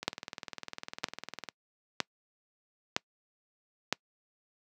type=two click trains; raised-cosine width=0.2 ms; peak=-20 / -9 dBFS; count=30 / 5; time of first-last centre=0.03-1.487 / 0.08-3.926 s; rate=19.9 / 1.04 Hz; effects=noise-tail reverb RT60 0.1 s tail -26 dB re dry + high-pass 150 Hz 12 dB/octave